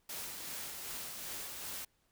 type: noise with tremolo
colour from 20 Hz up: white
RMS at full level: -42 dBFS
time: 0.09-1.85 s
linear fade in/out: 5 ms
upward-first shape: sine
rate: 2.6 Hz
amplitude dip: 30%
effects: pink hiss -75 dBFS RMS until 2.11 s